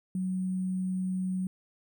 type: tone with sample-and-hold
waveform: sine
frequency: 185.5 Hz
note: F#3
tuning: 5 cents sharp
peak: -28 dBFS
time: 0.15-1.47 s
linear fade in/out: 2 ms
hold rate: 8820 Hz
effects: none